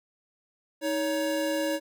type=tone pair together; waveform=square; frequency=315 / 561 Hz; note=D#4 / C#5; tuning=+21 / +21 cents; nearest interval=minor seventh; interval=1000 cents; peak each=-30 / -29 dBFS; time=0.81-1.8 s; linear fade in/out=50 ms; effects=none